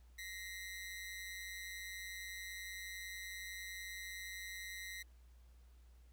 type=ring-modulated tone; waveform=sawtooth; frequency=1975.5 Hz; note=B6; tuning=in tune; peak=-39 dBFS; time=0.18-5.03 s; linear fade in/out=10 ms; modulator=94.6 Hz; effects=added 60 Hz sine -59 dBFS peak until 6.12 s + pink hiss -75 dBFS RMS until 6.12 s